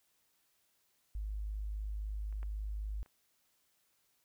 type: tone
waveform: sine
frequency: 51.9 Hz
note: G#1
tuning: in tune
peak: -36 dBFS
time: 1.15-3.03 s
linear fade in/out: 0 ms
type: clicks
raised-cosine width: 0.5 ms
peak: -48 / -38 / -47 dBFS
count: 3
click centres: 2.326 / 2.43 / 3.061 s
effects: white hiss -75 dBFS RMS until 4.24 s